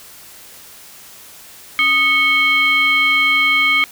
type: tone with frequency modulation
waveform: sine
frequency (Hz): 2206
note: C#7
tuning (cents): -9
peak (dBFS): -11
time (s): 1.79-3.84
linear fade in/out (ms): 0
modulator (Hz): 964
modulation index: 0.78
effects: white hiss -40 dBFS RMS until 3.91 s